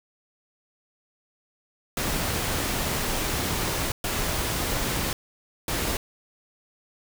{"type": "noise bursts at uneven times", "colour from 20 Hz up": "pink", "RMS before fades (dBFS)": -27, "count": 3, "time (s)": [[1.97, 3.92], [4.04, 5.13], [5.68, 5.97]], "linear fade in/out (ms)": 2, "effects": []}